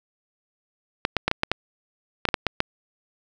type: clicks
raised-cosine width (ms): 0.3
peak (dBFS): -4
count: 11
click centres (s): 1.051 / 1.167 / 1.28 / 1.314 / 1.434 / 1.516 / 2.253 / 2.288 / 2.342 / 2.467 / 2.604
effects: none